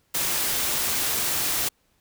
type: noise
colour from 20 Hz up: white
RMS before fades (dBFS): -25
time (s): 0.14-1.69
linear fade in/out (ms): 10
effects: pink hiss -67 dBFS RMS until 2 s

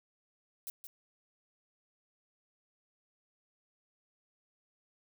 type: noise with echo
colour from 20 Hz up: violet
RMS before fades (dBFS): -41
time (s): 0.67-0.7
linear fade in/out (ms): 0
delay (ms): 170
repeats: 1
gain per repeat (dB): -7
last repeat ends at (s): 0.87
effects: none

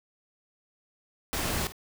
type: noise with echo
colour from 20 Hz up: pink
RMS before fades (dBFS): -30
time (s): 1.33-1.67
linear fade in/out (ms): 0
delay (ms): 51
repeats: 1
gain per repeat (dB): -14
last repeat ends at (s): 1.721
effects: none

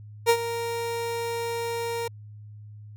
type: tone with ADSR envelope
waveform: 30% pulse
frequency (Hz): 466.2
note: A#4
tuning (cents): 0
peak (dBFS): -12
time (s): 0.26-2.08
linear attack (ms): 36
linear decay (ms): 69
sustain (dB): -13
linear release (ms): 6
effects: added 105 Hz sine -41 dBFS peak until 2.96 s

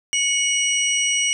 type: tone cluster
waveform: sine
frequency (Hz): 2225 / 2922 / 5780 / 8290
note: C#7 / F#7 / F#8 / C9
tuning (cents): +6 / -22 / -41 / -17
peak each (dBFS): -23 / -22 / -22 / -29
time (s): 0.13-1.33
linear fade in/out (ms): 0
effects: none

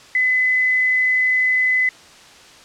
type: tone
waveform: sine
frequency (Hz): 2017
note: B6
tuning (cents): +36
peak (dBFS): -14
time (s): 0.15-1.89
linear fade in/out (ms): 2
effects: white hiss -44 dBFS RMS until 2.64 s + low-pass 6000 Hz 12 dB/octave

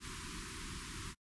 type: band-stop noise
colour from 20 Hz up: pink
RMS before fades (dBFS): -45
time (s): 0-1.15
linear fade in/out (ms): 50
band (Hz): 390 to 960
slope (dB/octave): 96
effects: noise-tail reverb RT60 0.1 s tail -26 dB re dry + resampled to 24000 Hz

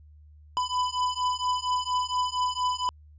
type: beating tone pair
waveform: square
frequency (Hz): 997 / 1001.3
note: B5 / B5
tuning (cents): +16 / +24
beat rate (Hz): 4.3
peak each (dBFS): -29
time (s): 0.57-2.89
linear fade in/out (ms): 0
effects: added 75 Hz sine -49 dBFS peak until 3.18 s + resampled to 16000 Hz

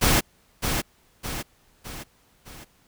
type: noise with echo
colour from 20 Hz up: pink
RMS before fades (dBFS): -19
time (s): 0.01-0.21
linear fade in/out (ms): 20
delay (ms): 610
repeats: 4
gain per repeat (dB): -6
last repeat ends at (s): 2.65
effects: pink hiss -61 dBFS RMS until 2.87 s

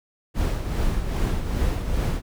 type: noise with tremolo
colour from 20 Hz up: brown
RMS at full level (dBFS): -21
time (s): 0.34-2.22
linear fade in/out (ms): 50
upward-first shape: triangle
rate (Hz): 2.5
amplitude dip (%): 60
effects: none

